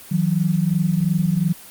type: tone pair together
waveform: sine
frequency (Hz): 160 / 182.86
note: D#3 / F#3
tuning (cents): +49 / -20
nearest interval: major second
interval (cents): 231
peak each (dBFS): -19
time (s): 0.11-1.53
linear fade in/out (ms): 10
effects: white hiss -41 dBFS RMS until 1.7 s + Opus 24 kbps